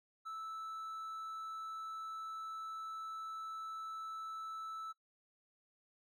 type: tone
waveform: triangle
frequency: 1314 Hz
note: E6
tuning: 6 cents flat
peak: -40 dBFS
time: 0.25-4.93 s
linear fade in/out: 20 ms
effects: noise-tail reverb RT60 0.1 s tail -20 dB re dry